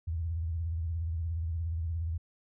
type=tone with vibrato; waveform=sine; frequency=82.41 Hz; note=E2; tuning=in tune; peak=-30 dBFS; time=0.07-2.18 s; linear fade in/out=10 ms; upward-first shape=sine; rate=17 Hz; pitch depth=110 cents each way; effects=none